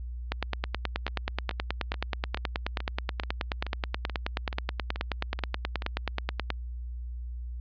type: two click trains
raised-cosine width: 0.3 ms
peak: -12 / -19 dBFS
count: 59 / 12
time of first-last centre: 0.32-6.503 / 1.08-5.821 s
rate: 9.38 / 2.32 Hz
effects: added 60 Hz sine -34 dBFS peak until 7.6 s + resampled to 11025 Hz